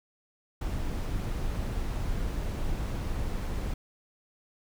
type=noise; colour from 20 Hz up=brown; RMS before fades=-31 dBFS; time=0.61-3.74 s; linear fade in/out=5 ms; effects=none